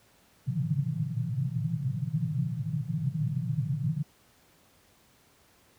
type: band-pass noise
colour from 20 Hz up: white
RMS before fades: -30 dBFS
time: 0.46-4.03 s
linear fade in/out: 10 ms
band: 110 to 170 Hz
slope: 96 dB/octave
effects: pink hiss -62 dBFS RMS until 5.78 s + high-pass 60 Hz 12 dB/octave

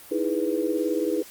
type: chord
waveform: sine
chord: E major seventh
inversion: third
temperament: equal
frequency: 311.1 / 329.6 / 415.3 / 493.9 Hz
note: D#4 / E4 / G#4 / B4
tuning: 0 / 0 / 0 / 0 cents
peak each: -28 dBFS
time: 0.11-1.23 s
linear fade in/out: 10 ms
effects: white hiss -46 dBFS RMS until 1.3 s + Opus 32 kbps

